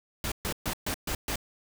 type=noise bursts; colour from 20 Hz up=pink; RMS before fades=-31 dBFS; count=6; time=0.24-1.358 s; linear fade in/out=2 ms; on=78 ms; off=130 ms; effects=none